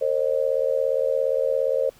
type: tone with amplitude modulation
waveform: sine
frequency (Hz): 534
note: C5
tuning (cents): +35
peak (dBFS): -15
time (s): 0.01-1.9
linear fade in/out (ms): 10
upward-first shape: sine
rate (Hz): 77.3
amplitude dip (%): 100
effects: pink hiss -54 dBFS RMS until 1.99 s